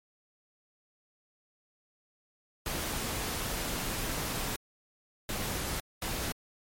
pink noise bursts at uneven times, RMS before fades -34 dBFS, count 3, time 2.66-4.56 / 5.29-5.8 / 6.02-6.32 s, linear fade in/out 2 ms, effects MP3 64 kbps

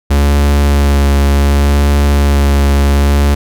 45% pulse tone with vibrato, 70.9 Hz, C#2, 40 cents sharp, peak -7 dBFS, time 0.1-3.35 s, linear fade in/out 10 ms, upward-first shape sine, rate 0.68 Hz, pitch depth 15 cents each way, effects none

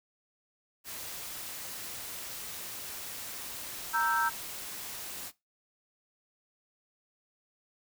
white noise, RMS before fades -41 dBFS, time 0.84-5.32 s, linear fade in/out 50 ms
sine chord, E diminished, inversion second, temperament equal, 932.3 / 1318.5 / 1568 Hz, Bb5 / E6 / G6, 0 / 0 / 0 cents, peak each -30 dBFS, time 3.93-4.3 s, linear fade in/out 20 ms
effects noise-tail reverb RT60 0.2 s tail -18 dB re dry

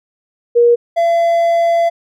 sine / triangle tone pair in turn, 475.2 / 677.2 Hz, A#4 / E5, +33 / +46 cents, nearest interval tritone, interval 613 cents, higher second, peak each -6 / -8 dBFS, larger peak first, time 0.55-0.76 / 0.96-1.9 s, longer second, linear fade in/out 20 ms, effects none

